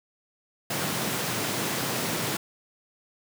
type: high-pass noise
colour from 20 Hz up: pink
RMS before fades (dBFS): -29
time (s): 0.7-2.37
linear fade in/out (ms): 5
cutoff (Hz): 110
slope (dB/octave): 48
effects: none